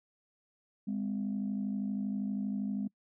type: tone pair together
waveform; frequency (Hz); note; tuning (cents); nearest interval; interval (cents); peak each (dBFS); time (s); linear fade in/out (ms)
sine; 203.4 / 256; G#3 / C4; -36 / -38; major third; 398; -32 / -36; 0.87-2.88; 10
effects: noise-tail reverb RT60 0.1 s tail -26 dB re dry + tanh soft clip ceiling -26 dBFS